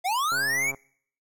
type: linear sweep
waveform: square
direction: up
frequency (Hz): 684 to 2339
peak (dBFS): -24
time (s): 0.04-0.72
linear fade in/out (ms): 20
type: click train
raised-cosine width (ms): 1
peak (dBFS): -26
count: 59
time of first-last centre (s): 0.32-0.746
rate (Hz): 136
effects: noise-tail reverb RT60 0.6 s tail -25 dB re dry